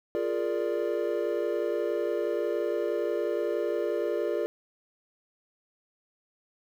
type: chord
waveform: triangle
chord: Bb dominant seventh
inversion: second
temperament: equal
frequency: 349.2 / 415.3 / 466.2 / 587.3 Hz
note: F4 / Ab4 / Bb4 / D5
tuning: 0 / 0 / 0 / 0 cents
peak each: -30 dBFS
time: 0.15-4.46 s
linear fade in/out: 0 ms
effects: 10-bit